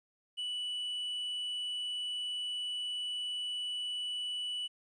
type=tone; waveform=triangle; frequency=2961 Hz; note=F#7; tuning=1 cent sharp; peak=-33 dBFS; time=0.37-4.68 s; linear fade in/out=20 ms; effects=resampled to 22050 Hz + 12-bit